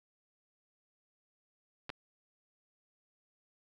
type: clicks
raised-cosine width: 0.3 ms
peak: -24 dBFS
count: 2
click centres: 1.894 / 1.901 s
effects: none